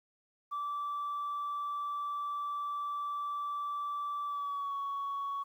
sine tone with pitch glide, 1162 to 1117.9 Hz, D6 to C#6, -19 to +14 cents, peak -32 dBFS, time 0.51-5.44 s, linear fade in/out 20 ms, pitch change -67 cents, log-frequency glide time 4.26-4.74 s, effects tanh soft clip ceiling -31 dBFS + 11-bit

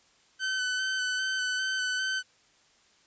sawtooth tone with vibrato, 1519 Hz, F#6, 45 cents sharp, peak -24 dBFS, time 0.39-2.23 s, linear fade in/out 50 ms, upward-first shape square, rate 2.5 Hz, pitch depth 16 cents each way, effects white hiss -63 dBFS RMS until 3.06 s + resampled to 16000 Hz

